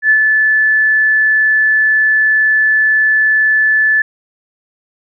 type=tone with ADSR envelope; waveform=sine; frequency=1739 Hz; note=A6; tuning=21 cents flat; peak=-5 dBFS; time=0.02-4.02 s; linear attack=77 ms; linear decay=81 ms; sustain=-3 dB; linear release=4 ms; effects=none